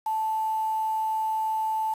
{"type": "tone with quantisation", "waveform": "sine", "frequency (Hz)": 877, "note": "A5", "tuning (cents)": -6, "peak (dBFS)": -24, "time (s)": [0.06, 1.94], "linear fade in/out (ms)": 5, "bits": 7, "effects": ["resampled to 32000 Hz"]}